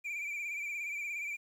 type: tone with vibrato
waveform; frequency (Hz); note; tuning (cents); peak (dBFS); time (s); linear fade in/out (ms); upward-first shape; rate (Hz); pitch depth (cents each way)
triangle; 2349; D7; 0; -34; 0.04-1.37; 20; sine; 17; 57
effects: 11-bit